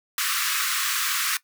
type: high-pass noise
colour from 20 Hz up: pink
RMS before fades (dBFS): -25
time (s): 0.18-1.37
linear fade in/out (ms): 2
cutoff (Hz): 1100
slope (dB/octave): 96
effects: noise-tail reverb RT60 0.1 s tail -18 dB re dry